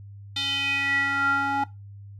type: tone with band-pass filter sweep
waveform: square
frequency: 278 Hz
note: C#4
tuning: 5 cents sharp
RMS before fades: -25 dBFS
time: 0.36-1.64 s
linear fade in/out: 5 ms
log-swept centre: 3600 to 970 Hz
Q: 5.9
effects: noise-tail reverb RT60 0.2 s tail -17 dB re dry + added 100 Hz sine -40 dBFS peak until 2.19 s